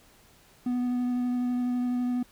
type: tone with vibrato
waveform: triangle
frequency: 246.9 Hz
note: B3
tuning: in tune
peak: -23 dBFS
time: 0.66-2.23 s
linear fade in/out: 5 ms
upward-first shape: triangle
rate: 12 Hz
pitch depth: 13 cents each way
effects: pink hiss -58 dBFS RMS until 2.31 s